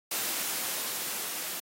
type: noise with level ramp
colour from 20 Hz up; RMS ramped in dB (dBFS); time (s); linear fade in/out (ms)
white; -31 to -36; 0.11-1.6; 5
effects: high-pass 200 Hz 12 dB/octave + AAC 48 kbps